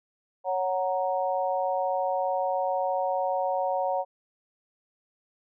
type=chord; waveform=sine; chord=F# major; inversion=second; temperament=equal; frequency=554.4 / 740 / 932.3 Hz; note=C#5 / F#5 / A#5; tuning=0 / 0 / 0 cents; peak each=-28 / -28 / -31 dBFS; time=0.44-4.05 s; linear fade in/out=50 ms; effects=none